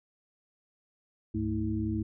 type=tone cluster; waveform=sine; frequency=71.2 / 103.4 / 220.1 / 321.8 Hz; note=C#2 / G#2 / A3 / E4; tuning=+47 / -7 / +1 / -42 cents; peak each=-37 / -33 / -33 / -33 dBFS; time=1.34-2.03 s; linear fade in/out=10 ms; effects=none